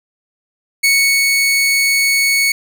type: tone with ADSR envelope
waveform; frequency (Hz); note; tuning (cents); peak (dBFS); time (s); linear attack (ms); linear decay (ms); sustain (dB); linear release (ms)
sawtooth; 2217; C#7; 0; -6; 0.83-2.52; 13; 390; -2; 3
effects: none